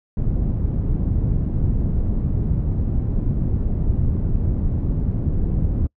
pink low-pass noise, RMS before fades -20 dBFS, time 0.17-5.87 s, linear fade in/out 2 ms, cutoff 180 Hz, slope 12 dB/octave, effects noise-tail reverb RT60 0.1 s tail -25 dB re dry

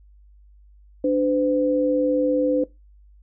sine tone pair together, 294 / 508.9 Hz, D4 / C5, +2 / -48 cents, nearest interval major sixth, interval 950 cents, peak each -20 dBFS, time 1.04-2.64 s, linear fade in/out 5 ms, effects noise-tail reverb RT60 0.2 s tail -19 dB re dry + added 50 Hz sine -48 dBFS peak until 3.22 s

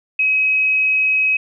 sine tone, 2545 Hz, D#7, 39 cents sharp, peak -13 dBFS, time 0.19-1.37 s, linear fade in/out 5 ms, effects none

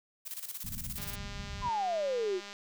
blue noise with tremolo, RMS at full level -39 dBFS, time 0.25-1.16 s, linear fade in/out 20 ms, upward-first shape square, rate 17 Hz, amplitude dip 70%
pink low-pass noise, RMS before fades -42 dBFS, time 0.64-1.69 s, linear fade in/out 2 ms, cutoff 230 Hz, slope 48 dB/octave
click train, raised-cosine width 0.2 ms, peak -28 dBFS, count 314, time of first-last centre 0.98-2.53 s, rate 202 Hz
sine exponential sweep, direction down, 1046.5 to 349.2 Hz, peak -29 dBFS, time 1.61-2.41 s, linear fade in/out 50 ms
effects none

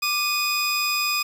square tone cluster, 1184 / 2488 / 5000 Hz, D6 / D#7 / D#8, +14 / -1 / +8 cents, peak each -29 / -25 / -26 dBFS, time 0.02-1.23 s, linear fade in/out 10 ms, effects 9-bit

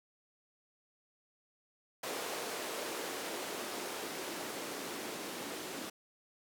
blue noise with band-pass filter sweep, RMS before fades -41 dBFS, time 2.03-5.9 s, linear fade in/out 5 ms, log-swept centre 430 to 280 Hz, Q 1.5, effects none

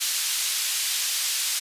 pink band-pass noise, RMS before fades -26 dBFS, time 0-1.6 s, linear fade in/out 20 ms, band 3400 to 13000 Hz, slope 12 dB/octave, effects resampled to 32000 Hz

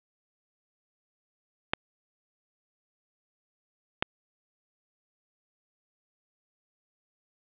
clicks, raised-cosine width 0.3 ms, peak -7 dBFS, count 2, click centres 1.735 / 4.025 s, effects resampled to 8000 Hz + 7-bit

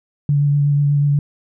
sine tone with vibrato, 144 Hz, D3, 34 cents flat, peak -12 dBFS, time 0.29-1.19 s, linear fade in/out 2 ms, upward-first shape sine, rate 8.2 Hz, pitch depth 16 cents each way, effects none

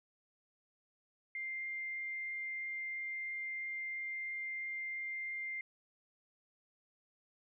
sine tone, 2101 Hz, C7, 7 cents sharp, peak -38 dBFS, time 1.35-5.61 s, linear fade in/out 2 ms, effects none

